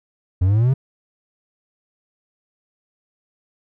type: exponential sweep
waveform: triangle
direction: up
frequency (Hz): 87.31 to 138.59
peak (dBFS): -11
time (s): 0.41-0.74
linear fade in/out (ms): 10
effects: none